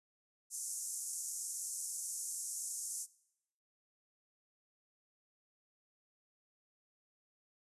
pink band-pass noise, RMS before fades -42 dBFS, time 0.5-3.07 s, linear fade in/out 50 ms, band 6200 to 11000 Hz, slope 48 dB/octave, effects noise-tail reverb RT60 0.8 s tail -21 dB re dry + resampled to 32000 Hz

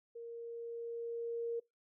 sine tone with level ramp, 466.2 Hz, A#4, in tune, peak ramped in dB -44 to -34 dBFS, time 0.15-1.6 s, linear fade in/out 10 ms, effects noise-tail reverb RT60 0.2 s tail -24 dB re dry

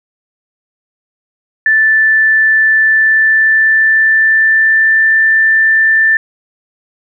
sine tone with pitch glide, 1760 to 1775.3 Hz, A6 to A6, 0 to +15 cents, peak -6 dBFS, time 1.66-6.17 s, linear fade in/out 2 ms, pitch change +15 cents, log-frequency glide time 2.81-5.15 s, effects none

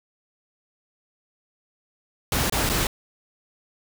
pink noise with dropouts, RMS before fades -23 dBFS, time 2.32-2.87 s, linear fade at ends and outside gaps 2 ms, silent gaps 2.498-2.523 / 2.692-2.697 s, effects none

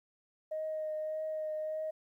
sine tone with vibrato, 622.3 Hz, D#5, in tune, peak -33 dBFS, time 0.51-1.91 s, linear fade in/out 10 ms, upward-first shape triangle, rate 1.7 Hz, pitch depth 16 cents each way, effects tanh soft clip ceiling -29 dBFS + 12-bit

